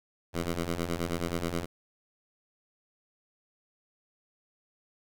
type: ring-modulated tone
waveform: 10% pulse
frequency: 86 Hz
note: F2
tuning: 26 cents flat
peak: -19 dBFS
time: 0.33-1.66 s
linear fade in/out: 20 ms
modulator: 81.3 Hz
effects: none